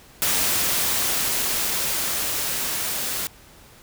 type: noise with level ramp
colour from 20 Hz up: white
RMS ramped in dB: -21 to -27 dBFS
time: 0.22-3.27 s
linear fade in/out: 0 ms
effects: pink hiss -49 dBFS RMS until 3.82 s